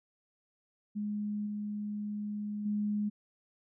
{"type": "tone with level steps", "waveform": "sine", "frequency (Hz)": 208.3, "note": "G#3", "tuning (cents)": 5, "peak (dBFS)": [-32, -34, -29], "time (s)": [0.95, 3.1], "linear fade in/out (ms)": 20, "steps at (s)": [1.46, 2.65], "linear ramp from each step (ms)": 10, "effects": []}